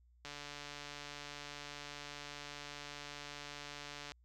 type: click train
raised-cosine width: 0.2 ms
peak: -29 dBFS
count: 562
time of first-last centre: 0.25-4.119 s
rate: 145 Hz
effects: added 60 Hz sine -64 dBFS peak until 4.24 s